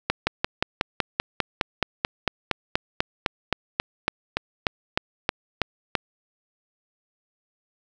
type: slowing click train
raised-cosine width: 0.3 ms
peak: -4 dBFS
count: 25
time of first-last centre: 0.1-5.952 s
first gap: 170 ms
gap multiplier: 1.03
effects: none